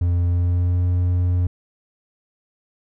triangle tone with pitch glide, 87.31 to 89.14 Hz, F2 to F2, 0 to +36 cents, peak -14 dBFS, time 0.01-1.47 s, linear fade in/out 5 ms, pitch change +36 cents, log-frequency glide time 0.26-0.84 s, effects none

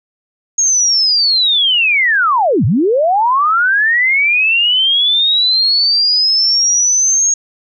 sine linear two-way sweep, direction down then up, 6600 to 93.8 to 6600 Hz, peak -9 dBFS, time 0.58-7.34 s, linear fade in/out 5 ms, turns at 2.65 s, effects none

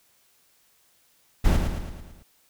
brown noise with echo, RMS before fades -18 dBFS, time 1.44-1.57 s, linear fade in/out 10 ms, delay 110 ms, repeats 6, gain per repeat -5 dB, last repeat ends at 2.23 s, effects white hiss -63 dBFS RMS until 2.49 s

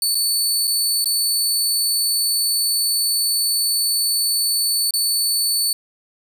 20% pulse tone with dropouts, 4480 Hz, C#8, 18 cents sharp, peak -11 dBFS, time 0.02-5.73 s, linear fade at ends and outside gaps 2 ms, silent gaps 0.147-0.152 / 0.672-0.676 / 1.044-1.057 / 4.908-4.937 s, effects none

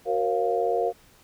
sine chord, Gb major seventh, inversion none, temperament equal with one note detuned, 370 / 466.2 / 542.3 / 698.5 Hz, Gb4 / Bb4 / Db5 / F5, 0 / 0 / -38 / 0 cents, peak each -30 / -25 / -30 / -26 dBFS, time 0.05-0.93 s, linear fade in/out 50 ms, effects pink hiss -56 dBFS RMS until 1.23 s

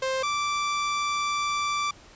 sawtooth tone pair in turn, 526 / 1169.3 Hz, C5 / D6, +9 / -8 cents, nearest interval octave + major second, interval 1383 cents, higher second, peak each -21 dBFS, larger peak neither, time 0.02-0.23 / 0.23-1.91 s, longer second, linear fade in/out 5 ms, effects pink hiss -51 dBFS RMS until 2.15 s + resampled to 16000 Hz

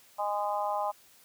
harmonic tone, 205.6 Hz, G#3, 17 cents flat, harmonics 3 / 4 / 5 / 6, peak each -34 / -31 / -34 / -40 dBFS, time 0.18-0.92 s, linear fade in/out 20 ms, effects white hiss -59 dBFS RMS until 1.24 s + high-pass 80 Hz 12 dB/octave

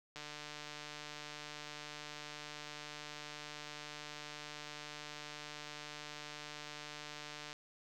click train, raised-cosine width 0.2 ms, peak -29 dBFS, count 1099, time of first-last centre 0.16-7.529 s, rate 149 Hz, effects none

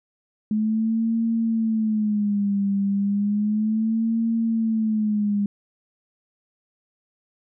sine tone with vibrato, 212.7 Hz, G#3, 42 cents sharp, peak -19 dBFS, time 0.51-5.46 s, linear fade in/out 2 ms, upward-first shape sine, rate 0.33 Hz, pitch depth 120 cents each way, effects none

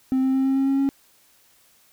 triangle tone with pitch steps, 261.6 / 263.7 / 265.9 / 268 / 270.2 / 272.4 / 274.6 Hz, C4 / C4 / C4 / C4 / C#4 / C#4 / C#4, 0 / +14 / +28 / +42 / -44 / -30 / -16 cents, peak -15 dBFS, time 0.12-0.89 s, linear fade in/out 0 ms, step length 110 ms, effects tanh soft clip ceiling -12 dBFS + white hiss -58 dBFS RMS until 1.92 s

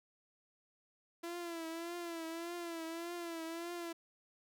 sawtooth tone with vibrato, 336.4 Hz, E4, 35 cents sharp, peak -37 dBFS, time 1.23-3.93 s, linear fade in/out 10 ms, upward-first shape triangle, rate 1.7 Hz, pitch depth 71 cents each way, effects none

